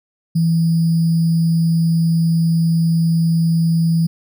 sine tone with sample-and-hold, 165 Hz, E3, 2 cents sharp, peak -12 dBFS, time 0.35-4.07 s, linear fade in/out 10 ms, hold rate 4900 Hz, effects none

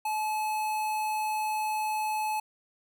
square tone with notch filter, 860 Hz, A5, 40 cents flat, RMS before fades -30 dBFS, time 0.05-2.4 s, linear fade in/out 5 ms, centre 5200 Hz, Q 1.6, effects none

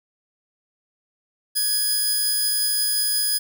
10% pulse tone pair together, 1661.2 / 4978 Hz, G#6 / D#8, 0 / 0 cents, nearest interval octave + perfect fifth, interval 1900 cents, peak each -24 / -13 dBFS, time 1.55-3.39 s, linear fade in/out 20 ms, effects none

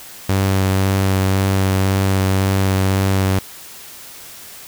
sawtooth tone with vibrato, 96.1 Hz, G2, 34 cents flat, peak -10 dBFS, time 0.29-3.39 s, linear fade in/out 5 ms, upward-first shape sine, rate 1.9 Hz, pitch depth 14 cents each way, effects white hiss -37 dBFS RMS until 4.67 s

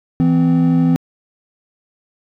triangle tone pair together, 164.81 / 257.1 Hz, E3 / C4, 0 / -30 cents, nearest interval minor sixth, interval 770 cents, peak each -11 dBFS, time 0.2-0.96 s, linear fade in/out 0 ms, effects tanh soft clip ceiling -1 dBFS

